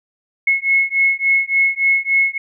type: beating tone pair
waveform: sine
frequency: 2179 / 2182.5 Hz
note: C#7 / C#7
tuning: -30 / -28 cents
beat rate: 3.5 Hz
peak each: -16 dBFS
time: 0.47-2.38 s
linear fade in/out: 5 ms
effects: none